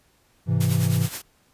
triangle chord, Ab augmented, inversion none, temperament equal, 103.83 / 130.81 / 164.81 Hz, Ab2 / C3 / E3, 0 / 0 / 0 cents, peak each -21 dBFS, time 0.46-1.09 s, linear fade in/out 50 ms
white noise with tremolo, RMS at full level -31 dBFS, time 0.6-1.22 s, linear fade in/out 10 ms, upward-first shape sine, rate 9.5 Hz, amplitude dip 60%
effects pink hiss -62 dBFS RMS until 1.53 s + resampled to 32000 Hz

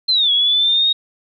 sine linear two-way sweep, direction down then up, 4186 to 3322 to 3763 Hz, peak -12 dBFS, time 0.08-0.93 s, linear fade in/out 10 ms, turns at 0.32 s, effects none

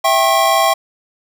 square chord, C# diminished, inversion first, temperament equal with one note detuned, 659.3 / 784 / 1082.8 Hz, E5 / G5 / C#6, 0 / 0 / -41 cents, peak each -16 dBFS, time 0.04-0.74 s, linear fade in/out 10 ms, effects none

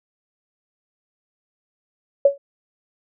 sine tone with exponential decay, 560 Hz, C#5, 18 cents sharp, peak -6 dBFS, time 2.25-2.38 s, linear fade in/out 5 ms, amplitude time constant 27 ms, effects none

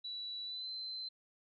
sine tone with pitch glide, 3938 to 4079 Hz, B7 to C8, -6 to -45 cents, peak -40 dBFS, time 0.04-1.09 s, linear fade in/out 10 ms, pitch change +61 cents, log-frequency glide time 0.44-0.7 s, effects none

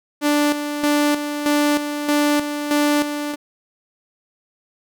sawtooth tone with tremolo, 293.7 Hz, D4, in tune, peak -11 dBFS, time 0.21-3.36 s, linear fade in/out 50 ms, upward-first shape square, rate 1.6 Hz, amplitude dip 60%, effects none

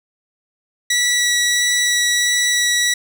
15% pulse tone with vibrato, 1944 Hz, B6, 28 cents flat, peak -8 dBFS, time 0.9-2.94 s, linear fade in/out 5 ms, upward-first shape sine, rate 1.5 Hz, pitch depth 8 cents each way, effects none

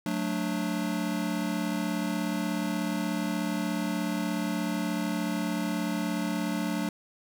square chord, D major, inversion first, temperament just, 183.54 / 220.2 / 293.7 Hz, F#3 / A3 / D4, -14 / +2 / 0 cents, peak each -33 dBFS, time 0.06-6.89 s, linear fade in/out 2 ms, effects none

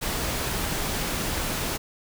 pink noise, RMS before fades -28 dBFS, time 0.01-1.78 s, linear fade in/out 20 ms, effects none

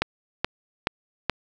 click train, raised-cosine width 0.3 ms, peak -5 dBFS, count 4, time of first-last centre 0.02-1.297 s, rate 2.35 Hz, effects none

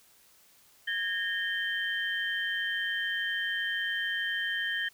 sine tone cluster, 1648 / 1835 / 3121 Hz, G#6 / A#6 / G7, -14 / -28 / -8 cents, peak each -35 / -31 / -35 dBFS, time 0.87-4.89 s, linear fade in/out 10 ms, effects white hiss -61 dBFS RMS until 4.93 s

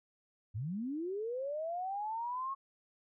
sine linear sweep, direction up, 92.5 to 1100 Hz, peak -35 dBFS, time 0.54-2.55 s, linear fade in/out 20 ms, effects none

